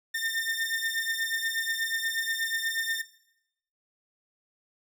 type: beating tone pair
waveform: sawtooth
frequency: 1807 / 1815.3 Hz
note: A6 / A#6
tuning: +46 / -46 cents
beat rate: 8.3 Hz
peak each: -28 dBFS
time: 0.14-3.02 s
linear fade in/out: 10 ms
effects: noise-tail reverb RT60 0.8 s tail -17 dB re dry